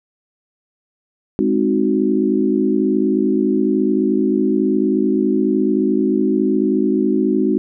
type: chord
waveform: sine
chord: Ab dominant seventh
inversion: none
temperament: equal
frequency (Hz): 207.7 / 261.6 / 311.1 / 370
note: Ab3 / C4 / Eb4 / Gb4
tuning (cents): 0 / 0 / 0 / 0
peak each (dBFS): -19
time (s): 1.39-7.58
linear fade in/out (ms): 0
effects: none